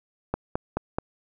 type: click train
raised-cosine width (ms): 1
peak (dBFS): -11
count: 4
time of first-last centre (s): 0.34-0.985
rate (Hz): 4.65
effects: none